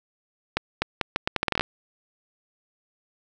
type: accelerating click train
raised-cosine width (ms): 0.3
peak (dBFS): -6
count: 13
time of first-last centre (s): 0.57-1.61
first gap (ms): 250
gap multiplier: 0.77
effects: none